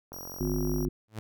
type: click train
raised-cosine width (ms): 1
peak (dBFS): -29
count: 34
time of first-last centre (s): 0.12-0.85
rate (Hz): 45.2
type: tone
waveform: 10% pulse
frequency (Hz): 5710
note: F8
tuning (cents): +37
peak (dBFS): -35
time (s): 0.13-0.85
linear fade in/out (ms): 0
type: harmonic tone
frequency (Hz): 50.9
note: G#1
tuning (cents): -34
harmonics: 1 / 3 / 5 / 7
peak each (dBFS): -32 / -32 / -32 / -32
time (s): 0.4-0.89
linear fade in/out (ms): 10
type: tone with exponential growth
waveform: sawtooth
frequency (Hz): 108.8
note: A2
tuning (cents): -19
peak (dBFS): -28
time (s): 1.08-1.19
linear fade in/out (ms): 0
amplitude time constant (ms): 22
effects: none